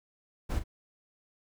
brown noise with echo, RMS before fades -30 dBFS, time 0.49-0.6 s, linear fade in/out 20 ms, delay 39 ms, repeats 1, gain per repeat -10 dB, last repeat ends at 0.639 s, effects none

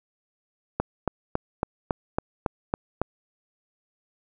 click train, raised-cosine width 1 ms, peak -9 dBFS, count 9, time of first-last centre 0.8-3.016 s, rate 3.61 Hz, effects none

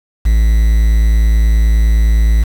triangle tone with quantisation, 54.8 Hz, A1, 6 cents flat, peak -5 dBFS, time 0.25-2.44 s, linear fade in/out 10 ms, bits 5, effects none

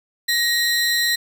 40% pulse tone pair together, 1884 / 4045 Hz, A#6 / B7, +18 / +41 cents, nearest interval octave + minor second, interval 1323 cents, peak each -19 dBFS, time 0.28-1.16 s, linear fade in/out 10 ms, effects none

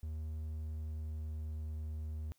triangle tone with pitch glide, 78 to 77.37 Hz, D#2 to D#2, +5 to -9 cents, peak -36 dBFS, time 0.03-2.32 s, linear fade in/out 0 ms, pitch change -14 cents, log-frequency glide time 0.27-1.52 s, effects white hiss -75 dBFS RMS until 2.38 s

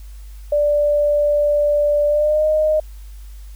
sine tone with pitch glide, 587.3 to 617.2 Hz, D5 to D#5, 0 to -14 cents, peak -13 dBFS, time 0.52-2.8 s, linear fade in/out 5 ms, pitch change +86 cents, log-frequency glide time 2.07-2.46 s, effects added 50 Hz sine -33 dBFS peak until 3.55 s + white hiss -52 dBFS RMS until 3.55 s

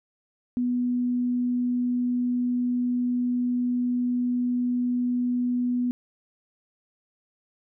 sine tone, 246 Hz, B3, 7 cents flat, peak -22 dBFS, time 0.57-5.91 s, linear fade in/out 0 ms, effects none

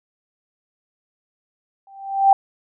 sine tone with exponential growth, 784 Hz, G5, in tune, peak -6 dBFS, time 1.87-2.33 s, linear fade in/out 2 ms, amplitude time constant 100 ms, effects none

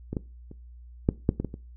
clicks, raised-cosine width 3 ms, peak -18 / -15 / -29 / -7 / -7 / -15 / -17 / -24 dBFS, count 8, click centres 0.13 / 0.168 / 0.514 / 1.089 / 1.291 / 1.4 / 1.447 / 1.541 s, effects noise-tail reverb RT60 0.3 s tail -20 dB re dry + added 60 Hz sine -44 dBFS peak until 1.76 s

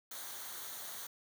white noise with comb filter, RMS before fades -45 dBFS, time 0.11-1.07 s, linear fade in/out 5 ms, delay 0.39 ms, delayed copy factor -0.6, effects none

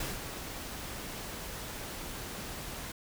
pink noise with ADSR envelope, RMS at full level -35 dBFS, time 0-2.92 s, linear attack 4 ms, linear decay 180 ms, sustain -6 dB, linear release 5 ms, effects none

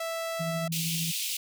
sawtooth tone, 659.3 Hz, E5, in tune, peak -27 dBFS, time 0-0.68 s, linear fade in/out 5 ms
sine tone with tremolo, 164.81 Hz, E3, in tune, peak -29 dBFS, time 0.39-1.12 s, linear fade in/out 20 ms, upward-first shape triangle, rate 13 Hz, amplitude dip 40%
pink high-pass noise, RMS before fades -32 dBFS, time 0.72-1.37 s, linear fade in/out 5 ms, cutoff 2500 Hz, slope 48 dB/octave
effects none

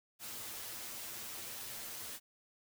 white noise with comb filter, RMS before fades -45 dBFS, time 0.19-2.2 s, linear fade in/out 50 ms, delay 8.8 ms, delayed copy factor +0.7, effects none

